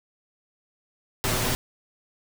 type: noise with comb filter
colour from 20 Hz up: pink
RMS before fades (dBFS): -25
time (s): 1.24-1.55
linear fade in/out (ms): 0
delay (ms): 7.9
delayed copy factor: +0.6
effects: none